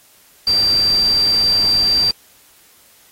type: tone in noise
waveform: sine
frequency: 4699 Hz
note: D8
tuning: in tune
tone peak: -12 dBFS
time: 0.47-2.11 s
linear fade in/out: 2 ms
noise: pink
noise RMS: -30 dBFS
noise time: 0.47-2.11 s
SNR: +15 dB
effects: white hiss -50 dBFS RMS until 3.11 s + AAC 48 kbps